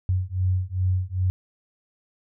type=beating tone pair; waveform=sine; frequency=91.2 / 93.7 Hz; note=F#2 / F#2; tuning=-24 / +22 cents; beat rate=2.5 Hz; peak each=-24 dBFS; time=0.09-1.3 s; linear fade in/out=0 ms; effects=none